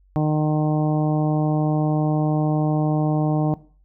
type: harmonic tone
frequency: 152.8 Hz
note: D#3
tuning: 31 cents flat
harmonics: 1 / 2 / 3 / 4 / 5 / 6 / 7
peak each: -19 / -23 / -31 / -29 / -29 / -37 / -38 dBFS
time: 0.16-3.54 s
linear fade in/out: 0 ms
effects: noise-tail reverb RT60 0.4 s tail -18 dB re dry + added 47 Hz sine -53 dBFS peak until 3.84 s